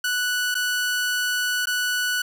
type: tone with dropouts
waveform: sawtooth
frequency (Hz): 1480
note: F#6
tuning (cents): 0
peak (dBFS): -18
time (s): 0.04-2.22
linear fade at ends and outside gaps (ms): 5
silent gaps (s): 0.544-0.551 / 1.657-1.67
effects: none